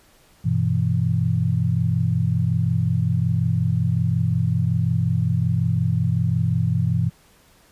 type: chord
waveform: sine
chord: E minor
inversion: first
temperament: equal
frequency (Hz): 98 / 123.47 / 164.81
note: G2 / B2 / E3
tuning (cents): 0 / 0 / 0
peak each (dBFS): -23 / -21 / -22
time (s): 0.44-7.1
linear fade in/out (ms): 20
effects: pink hiss -55 dBFS RMS until 7.71 s + resampled to 32000 Hz